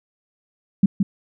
sine tone with echo, 196 Hz, G3, in tune, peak -9 dBFS, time 0.83-0.86 s, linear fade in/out 5 ms, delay 170 ms, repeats 1, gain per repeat -5 dB, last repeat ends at 1.03 s, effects none

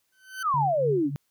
40% pulse tone with exponential growth, 1527 Hz, G6, 46 cents flat, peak -28 dBFS, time 0.12-0.43 s, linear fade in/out 5 ms, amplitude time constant 67 ms
sine exponential sweep, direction down, 1400 to 258.6 Hz, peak -21 dBFS, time 0.42-1.11 s, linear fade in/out 50 ms
sine tone with tremolo, 143.1 Hz, D3, 45 cents flat, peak -25 dBFS, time 0.54-1.16 s, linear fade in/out 0 ms, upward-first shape triangle, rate 3.5 Hz, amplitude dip 100%
effects white hiss -73 dBFS RMS until 1.3 s

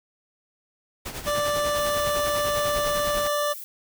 pink noise with tremolo, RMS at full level -32 dBFS, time 1.05-3.28 s, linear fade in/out 10 ms, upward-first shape sine, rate 10 Hz, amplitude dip 65%
25% pulse tone, 587.3 Hz, D5, in tune, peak -19 dBFS, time 1.26-3.54 s, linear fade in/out 20 ms
violet noise, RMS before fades -38 dBFS, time 1.77-3.64 s, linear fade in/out 0 ms
effects none

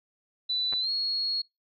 sine tone with pitch glide, 3980 to 4315 Hz, B7 to C#8, +13 to -47 cents, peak -26 dBFS, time 0.49-1.42 s, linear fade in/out 10 ms, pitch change +140 cents, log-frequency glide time 0.8-0.9 s
clicks, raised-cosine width 0.5 ms, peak -25 dBFS, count 2, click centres 0.726 / 0.735 s
effects noise-tail reverb RT60 0.2 s tail -24 dB re dry

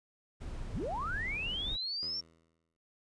brown noise, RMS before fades -41 dBFS, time 0.4-1.77 s, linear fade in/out 20 ms
sine linear sweep, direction up, 37.42 to 5550 Hz, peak -34 dBFS, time 0.73-2.21 s, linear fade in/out 10 ms
10% pulse tone with exponential decay, 82 Hz, E2, 9 cents flat, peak -39 dBFS, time 2.03-2.77 s, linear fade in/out 0 ms, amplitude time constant 160 ms
effects resampled to 22050 Hz

